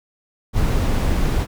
brown noise, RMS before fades -18 dBFS, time 0.53-1.47 s, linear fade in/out 50 ms, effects none

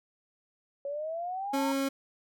sine exponential sweep, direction up, 554 to 930 Hz, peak -32 dBFS, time 0.85-1.72 s, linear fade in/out 2 ms
30% pulse tone, 272.7 Hz, C#4, 28 cents flat, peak -25 dBFS, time 1.53-1.89 s, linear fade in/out 10 ms
effects none

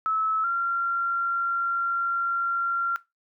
sine tone pair in turn, 1300 / 1376.9 Hz, E6 / F6, -24 / -25 cents, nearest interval minor second, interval 99 cents, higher second, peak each -22 dBFS, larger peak neither, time 0.06-0.44 / 0.44-2.96 s, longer second, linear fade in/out 0 ms, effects noise-tail reverb RT60 0.2 s tail -18 dB re dry

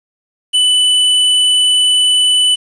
square tone, 2990 Hz, F#7, 17 cents sharp, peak -9 dBFS, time 0.53-2.56 s, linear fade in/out 20 ms, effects resampled to 22050 Hz + 7-bit

